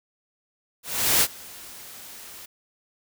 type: noise with ADSR envelope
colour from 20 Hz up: white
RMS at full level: -18 dBFS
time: 0.83-2.46 s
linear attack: 390 ms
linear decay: 52 ms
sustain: -24 dB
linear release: 10 ms
effects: none